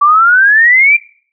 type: exponential sweep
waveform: sine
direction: up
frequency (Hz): 1142 to 2400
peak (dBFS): -4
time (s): 0.01-0.97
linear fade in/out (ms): 10
effects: noise-tail reverb RT60 0.5 s tail -22 dB re dry